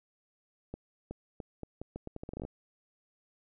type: accelerating click train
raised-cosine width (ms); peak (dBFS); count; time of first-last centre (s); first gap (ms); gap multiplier
2; -26; 16; 0.74-2.451; 370; 0.79
effects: none